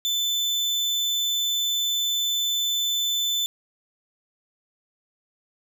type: tone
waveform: 35% pulse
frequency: 3520 Hz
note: A7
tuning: in tune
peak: -20 dBFS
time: 0.05-3.46 s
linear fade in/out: 0 ms
effects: none